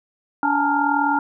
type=tone cluster; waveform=sine; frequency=286.8 / 838 / 877 / 918 / 1400 Hz; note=D4 / G#5 / A5 / A#5 / F6; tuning=-41 / +15 / -6 / -27 / +4 cents; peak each=-23 dBFS; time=0.43-1.19 s; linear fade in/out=2 ms; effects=none